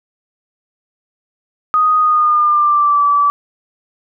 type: tone with pitch glide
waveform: sine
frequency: 1244.5 to 1154.5 Hz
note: D#6 to D6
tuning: 0 to -30 cents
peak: -9 dBFS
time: 1.74-3.3 s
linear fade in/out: 0 ms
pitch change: -130 cents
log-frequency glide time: 1.99-3.04 s
effects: none